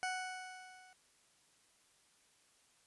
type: tone with level ramp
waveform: 20% pulse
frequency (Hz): 741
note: F#5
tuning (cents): +2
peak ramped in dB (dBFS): -30 to -55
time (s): 0.03-0.93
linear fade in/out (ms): 0
effects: white hiss -70 dBFS RMS until 2.86 s + resampled to 24000 Hz